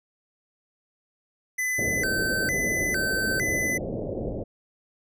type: tone with vibrato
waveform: square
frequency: 1760 Hz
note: A6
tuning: in tune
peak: -25 dBFS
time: 1.58-3.78 s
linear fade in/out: 10 ms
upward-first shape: square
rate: 1.1 Hz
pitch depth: 230 cents each way
type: low-pass noise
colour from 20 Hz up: white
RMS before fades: -31 dBFS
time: 1.78-4.44 s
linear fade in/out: 10 ms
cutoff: 610 Hz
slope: 48 dB/octave
effects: none